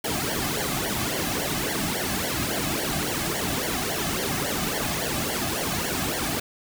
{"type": "noise with flanger", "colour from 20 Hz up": "pink", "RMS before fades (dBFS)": -27, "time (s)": [0.04, 6.4], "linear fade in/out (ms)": 5, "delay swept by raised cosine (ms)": [0.78, 2.18], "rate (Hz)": 3.6, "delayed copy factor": -0.95, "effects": []}